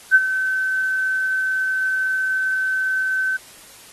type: tone with ADSR envelope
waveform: sine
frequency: 1532 Hz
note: G6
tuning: 40 cents flat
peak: -6 dBFS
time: 0.11-3.37 s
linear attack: 40 ms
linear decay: 40 ms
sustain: -12 dB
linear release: 11 ms
effects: white hiss -44 dBFS RMS until 3.92 s + AAC 32 kbps

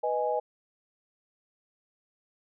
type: chord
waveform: sine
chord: G# minor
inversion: first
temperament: equal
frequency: 493.9 / 622.3 / 830.6 Hz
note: B4 / D#5 / G#5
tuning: 0 / 0 / 0 cents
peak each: -30 dBFS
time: 0.03-0.4 s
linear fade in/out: 10 ms
effects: none

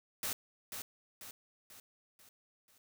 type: noise with echo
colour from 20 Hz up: white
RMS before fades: -37 dBFS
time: 0.23-0.33 s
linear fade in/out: 2 ms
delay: 490 ms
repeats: 5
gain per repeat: -6 dB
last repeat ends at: 2.78 s
effects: none

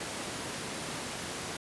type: high-pass noise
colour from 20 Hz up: pink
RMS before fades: -38 dBFS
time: 0-1.57 s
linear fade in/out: 5 ms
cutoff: 140 Hz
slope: 12 dB/octave
effects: resampled to 24000 Hz

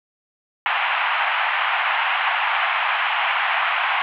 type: band-pass noise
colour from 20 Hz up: pink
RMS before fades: -21 dBFS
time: 0.66-4.02 s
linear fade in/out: 0 ms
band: 750 to 3000 Hz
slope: 48 dB/octave
effects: none

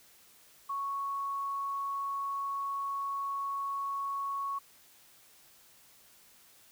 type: tone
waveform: sine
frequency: 1108.7 Hz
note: C#6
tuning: in tune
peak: -32 dBFS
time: 0.69-4.59 s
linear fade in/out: 10 ms
effects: white hiss -60 dBFS RMS until 6.71 s

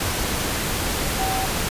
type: tone in noise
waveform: sine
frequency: 764 Hz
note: G5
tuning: 45 cents flat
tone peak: -24 dBFS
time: 1.19-1.46 s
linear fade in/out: 5 ms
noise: pink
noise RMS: -24 dBFS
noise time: 0-1.69 s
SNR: -3 dB
effects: resampled to 32000 Hz

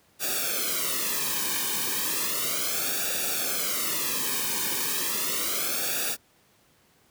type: noise with flanger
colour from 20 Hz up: white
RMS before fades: -28 dBFS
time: 0.19-6.17 s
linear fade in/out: 50 ms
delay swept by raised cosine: 0.96 to 1.5 ms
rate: 0.34 Hz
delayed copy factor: -0.95
effects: pink hiss -62 dBFS RMS until 7.1 s + high-pass 80 Hz 12 dB/octave

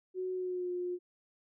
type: tone with pitch glide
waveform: sine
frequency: 370 to 357.2 Hz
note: F#4 to F4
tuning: 0 to +39 cents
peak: -33 dBFS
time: 0.14-0.99 s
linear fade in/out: 50 ms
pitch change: -61 cents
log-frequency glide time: 0.33-0.71 s
effects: none

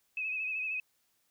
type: tone with vibrato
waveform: sine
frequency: 2556 Hz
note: D#7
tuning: 46 cents sharp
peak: -32 dBFS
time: 0.17-0.8 s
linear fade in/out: 2 ms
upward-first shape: sine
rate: 13 Hz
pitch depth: 47 cents each way
effects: white hiss -74 dBFS RMS until 1.3 s

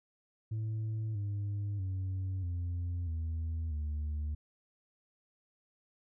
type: tone with pitch steps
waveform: sine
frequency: 109.6 / 101.67 / 94.32 / 87.49 / 81.16 / 75.29 Hz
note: A2 / G#2 / F#2 / F2 / E2 / D2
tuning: -6 / -36 / +34 / +4 / -26 / +44 cents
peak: -30 dBFS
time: 0.51-4.35 s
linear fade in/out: 10 ms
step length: 640 ms
effects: tanh soft clip ceiling -32 dBFS

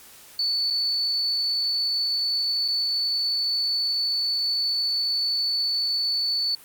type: tone with dropouts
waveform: sine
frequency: 4472 Hz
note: C#8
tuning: 14 cents sharp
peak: -21 dBFS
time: 0.39-6.55 s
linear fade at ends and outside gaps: 2 ms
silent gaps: 0.702-0.706 / 2.68-2.684 s
effects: white hiss -48 dBFS RMS until 6.64 s + Opus 48 kbps

